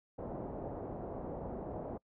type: low-pass noise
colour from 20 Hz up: white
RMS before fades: -42 dBFS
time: 0.18-1.98 s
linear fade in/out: 10 ms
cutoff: 700 Hz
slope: 24 dB/octave
effects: noise-tail reverb RT60 0.1 s tail -26 dB re dry